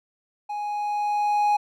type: tone with level ramp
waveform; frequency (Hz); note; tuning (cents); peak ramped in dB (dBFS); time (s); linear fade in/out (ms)
triangle; 830.6; G#5; 0; -26 to -15; 0.49-1.57; 10
effects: none